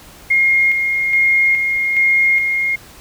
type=tone with tremolo; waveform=sine; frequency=2138 Hz; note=C7; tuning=37 cents sharp; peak=-10 dBFS; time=0.3-2.76 s; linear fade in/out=10 ms; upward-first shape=square; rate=1.2 Hz; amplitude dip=40%; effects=pink hiss -41 dBFS RMS until 3 s